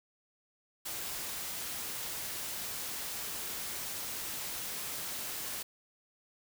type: noise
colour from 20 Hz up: white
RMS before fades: -39 dBFS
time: 0.85-5.63 s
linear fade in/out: 10 ms
effects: none